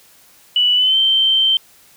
sine tone with pitch glide, 2958 to 3119 Hz, F#7 to G7, -1 to -9 cents, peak -11 dBFS, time 0.56-1.57 s, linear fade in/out 2 ms, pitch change +92 cents, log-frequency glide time 0.75-0.98 s, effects white hiss -49 dBFS RMS until 1.96 s

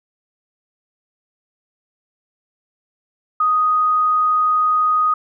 sine tone, 1246 Hz, D#6, 2 cents sharp, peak -13 dBFS, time 3.4-5.14 s, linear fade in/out 5 ms, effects none

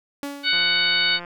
sawtooth tone with exponential decay, 283.2 Hz, C#4, 37 cents sharp, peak -22 dBFS, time 0.23-0.88 s, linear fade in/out 0 ms, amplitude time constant 140 ms
harmonic tone, 744 Hz, F#5, 9 cents sharp, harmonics 2 / 3 / 4 / 5 / 6, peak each -24 / -24 / -24 / -24 / -24 dBFS, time 0.43-1.2 s, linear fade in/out 50 ms
click train, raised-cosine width 0.5 ms, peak -21 dBFS, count 126, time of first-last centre 0.53-1.248 s, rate 174 Hz
effects none

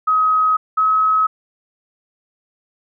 sine tone pair in turn, 1267 / 1280.2 Hz, D#6 / D#6, +31 / +49 cents, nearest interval unison, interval 18 cents, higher second, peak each -12 dBFS, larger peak neither, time 0.07-0.57 / 0.77-1.27 s, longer neither, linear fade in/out 10 ms, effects none

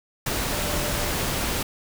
sine tone in noise, 589 Hz, D5, 5 cents sharp, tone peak -34 dBFS, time 0.52-1.1 s, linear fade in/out 5 ms, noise pink, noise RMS -26 dBFS, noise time 0.26-1.63 s, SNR -11 dB, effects none

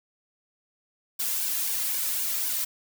blue noise with flanger, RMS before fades -28 dBFS, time 1.19-2.65 s, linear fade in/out 10 ms, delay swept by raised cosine 1.5 to 2.7 ms, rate 3.9 Hz, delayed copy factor -1, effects none

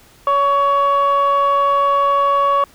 sine tone pair together, 562.6 / 1122 Hz, C#5 / C#6, +26 / +21 cents, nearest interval octave, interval 1195 cents, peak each -16 / -11 dBFS, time 0.27-2.64 s, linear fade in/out 2 ms, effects tanh soft clip ceiling -9 dBFS + pink hiss -48 dBFS RMS until 2.74 s

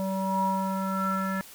square tone with low-pass filter sweep, 191.6 Hz, G3, 39 cents flat, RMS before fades -28 dBFS, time 0-1.41 s, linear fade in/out 0 ms, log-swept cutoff 770 to 1600 Hz, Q 9.1, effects white hiss -48 dBFS RMS until 1.54 s

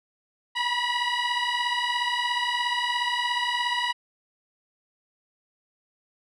15% pulse beating tone pair, 962 / 979 Hz, B5 / B5, -46 / -15 cents, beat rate 17 Hz, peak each -20 dBFS, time 0.55-3.93 s, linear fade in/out 20 ms, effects low-pass 5000 Hz 12 dB/octave

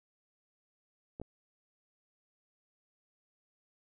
clicks, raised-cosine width 2 ms, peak -29 dBFS, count 2, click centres 1.199 / 1.216 s, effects none

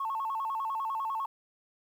sine tone with vibrato, 987.8 Hz, B5, in tune, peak -29 dBFS, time 0-1.26 s, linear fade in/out 5 ms, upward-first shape square, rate 10 Hz, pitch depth 180 cents each way, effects tanh soft clip ceiling -26 dBFS + 10-bit

